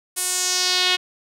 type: tone with band-pass filter sweep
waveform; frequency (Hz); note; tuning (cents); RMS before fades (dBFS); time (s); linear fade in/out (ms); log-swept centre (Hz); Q
sawtooth; 364.8; F#4; -24; -21; 0.16-0.97; 20; 10000 to 3200; 2.3
effects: none